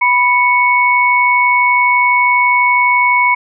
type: tone pair together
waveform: sine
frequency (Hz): 985.9 / 2217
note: B5 / C#7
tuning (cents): -3 / 0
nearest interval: octave + major second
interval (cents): 1403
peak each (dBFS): -11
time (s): 0.01-3.35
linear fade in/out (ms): 10
effects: none